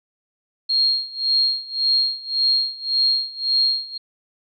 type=tone with tremolo; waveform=sine; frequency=4246 Hz; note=C8; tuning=25 cents sharp; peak=-14 dBFS; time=0.69-3.98 s; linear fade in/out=10 ms; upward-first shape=sine; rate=1.8 Hz; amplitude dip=90%; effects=none